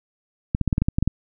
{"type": "clicks", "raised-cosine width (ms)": 5, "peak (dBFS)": -7, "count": 10, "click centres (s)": [0.549, 0.613, 0.677, 0.728, 0.781, 0.82, 0.885, 0.985, 1.026, 1.076], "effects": []}